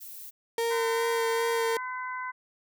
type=noise; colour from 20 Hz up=violet; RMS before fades=-43 dBFS; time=0-0.31 s; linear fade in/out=20 ms
type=tone with vibrato; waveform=35% pulse; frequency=460 Hz; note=A#4; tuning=23 cents flat; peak=-24 dBFS; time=0.58-1.77 s; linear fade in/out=2 ms; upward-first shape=sine; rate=2.5 Hz; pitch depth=15 cents each way
type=harmonic tone; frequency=507 Hz; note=B4; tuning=45 cents sharp; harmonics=2 / 3 / 4; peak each=-34 / -38 / -40 dBFS; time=0.7-2.32 s; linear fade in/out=20 ms
effects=none